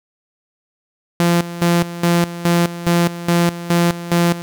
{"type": "tone with tremolo", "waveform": "sawtooth", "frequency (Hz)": 171.9, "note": "F3", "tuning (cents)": -27, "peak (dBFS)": -8, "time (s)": [1.2, 4.42], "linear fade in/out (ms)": 0, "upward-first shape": "square", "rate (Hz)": 2.4, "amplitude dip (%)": 80, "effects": []}